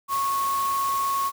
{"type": "tone in noise", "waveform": "sine", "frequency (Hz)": 1100, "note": "C#6", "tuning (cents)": -14, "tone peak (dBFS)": -22, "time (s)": [0.08, 1.32], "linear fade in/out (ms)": 50, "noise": "white", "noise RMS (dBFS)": -35, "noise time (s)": [0.08, 1.32], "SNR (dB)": 10, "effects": []}